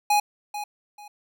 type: tone with echo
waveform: square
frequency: 830.6 Hz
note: G#5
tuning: in tune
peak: -18 dBFS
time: 0.1-0.2 s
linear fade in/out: 5 ms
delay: 440 ms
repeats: 2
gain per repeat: -12 dB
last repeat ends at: 1.08 s
effects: none